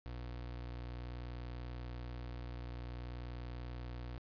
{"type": "tone", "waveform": "30% pulse", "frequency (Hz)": 60.5, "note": "B1", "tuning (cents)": -35, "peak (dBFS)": -40, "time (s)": [0.06, 4.18], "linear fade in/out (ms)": 0, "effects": ["resampled to 11025 Hz", "12-bit"]}